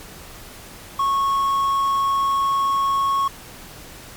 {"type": "tone with quantisation", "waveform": "triangle", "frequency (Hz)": 1100, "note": "C#6", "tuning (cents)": -14, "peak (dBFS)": -15, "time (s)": [0.99, 3.28], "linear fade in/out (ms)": 5, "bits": 7, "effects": ["pink hiss -40 dBFS RMS until 4.16 s", "MP3 96 kbps"]}